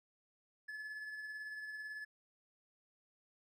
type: tone with tremolo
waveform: triangle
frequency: 1719 Hz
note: A6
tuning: 41 cents flat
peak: -40 dBFS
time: 0.68-2.05 s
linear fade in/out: 10 ms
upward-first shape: triangle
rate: 18 Hz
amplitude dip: 40%
effects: none